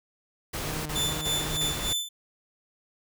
pink noise bursts, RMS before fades -33 dBFS, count 4, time 0.53-1.934 s, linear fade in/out 10 ms, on 330 ms, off 28 ms
sawtooth tone with vibrato, 153 Hz, D#3, 29 cents flat, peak -31 dBFS, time 0.66-1.73 s, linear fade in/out 5 ms, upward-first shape square, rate 2.5 Hz, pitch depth 24 cents each way
sawtooth tone with tremolo, 3520 Hz, A7, in tune, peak -22 dBFS, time 0.95-2.09 s, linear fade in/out 10 ms, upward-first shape sine, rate 3.3 Hz, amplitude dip 80%
effects none

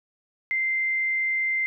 sine tone, 2085 Hz, C7, 7 cents flat, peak -22 dBFS, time 0.51-1.66 s, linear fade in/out 0 ms, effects none

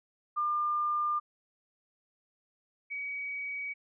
sine tone pair in turn, 1200 / 2265 Hz, D6 / C#7, +37 / +37 cents, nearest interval major seventh, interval 1100 cents, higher second, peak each -27 / -34 dBFS, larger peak first, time 0.36-1.2 / 2.9-3.74 s, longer neither, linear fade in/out 20 ms, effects none

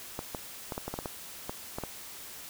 clicks, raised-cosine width 1 ms, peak -20 dBFS, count 11, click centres 0.191 / 0.348 / 0.722 / 0.779 / 0.88 / 0.94 / 0.989 / 1.058 / 1.495 / 1.785 / 1.837 s, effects white hiss -45 dBFS RMS until 2.49 s

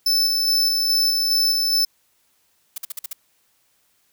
45% pulse tone with tremolo, 5274 Hz, E8, in tune, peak -16 dBFS, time 0.06-1.85 s, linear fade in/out 5 ms, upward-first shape square, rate 2.4 Hz, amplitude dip 25%
blue noise bursts, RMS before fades -29 dBFS, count 6, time 2.76-3.131 s, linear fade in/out 5 ms, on 21 ms, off 49 ms
effects white hiss -64 dBFS RMS until 4.12 s

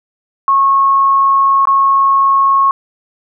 sine tone with dropouts, 1094 Hz, C#6, 23 cents flat, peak -7 dBFS, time 0.48-2.71 s, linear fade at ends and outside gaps 1 ms, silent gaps 1.654-1.672 s, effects none

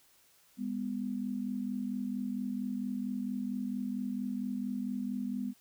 sine tone pair together, 203.9 / 248.3 Hz, G#3 / B3, -32 / +9 cents, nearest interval minor third, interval 341 cents, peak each -36 / -35 dBFS, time 0.57-5.54 s, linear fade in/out 50 ms, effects white hiss -65 dBFS RMS until 5.6 s

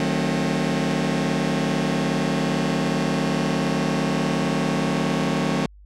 sawtooth chord, D# diminished seventh, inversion none, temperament just, 155.56 / 186.68 / 224 / 268.8 Hz, D#3 / F#3 / A3 / C4, 0 / +16 / +31 / +47 cents, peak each -22 dBFS, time 0-5.66 s, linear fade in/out 2 ms, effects added 50 Hz sine -44 dBFS peak until 5.85 s + low-pass 7000 Hz 12 dB/octave

